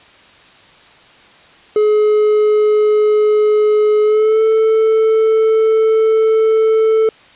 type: tone with pitch glide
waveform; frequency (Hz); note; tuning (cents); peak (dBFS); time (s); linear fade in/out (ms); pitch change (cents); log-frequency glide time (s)
triangle; 424 to 441.2; G#4 to A4; +36 to +5; -7; 1.76-7.09; 2; +69; 4.03-4.42
effects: white hiss -44 dBFS RMS until 7.35 s + resampled to 8000 Hz